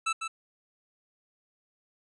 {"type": "tone with echo", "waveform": "25% pulse", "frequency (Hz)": 1318.5, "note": "E6", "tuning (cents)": 0, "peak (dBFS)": -22, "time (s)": [0.06, 0.13], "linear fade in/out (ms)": 10, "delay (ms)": 150, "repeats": 1, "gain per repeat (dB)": -6, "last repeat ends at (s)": 0.28, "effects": ["resampled to 22050 Hz"]}